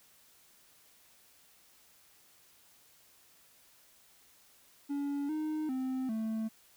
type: tone with pitch steps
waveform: triangle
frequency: 283.9 / 309 / 260 / 221.1 Hz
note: C#4 / D#4 / C4 / A3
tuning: +41 / -12 / -11 / +9 cents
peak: -30 dBFS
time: 4.89-6.49 s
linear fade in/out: 20 ms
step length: 400 ms
effects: white hiss -63 dBFS RMS until 6.76 s